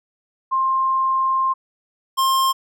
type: tone pair in turn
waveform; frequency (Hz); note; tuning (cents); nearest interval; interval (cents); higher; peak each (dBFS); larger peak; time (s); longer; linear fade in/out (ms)
sine / square; 1057 / 1061.7; C6 / C6; +17 / +25; unison; 8; second; -16; neither; 0.51-1.54 / 2.17-2.53; first; 20
effects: none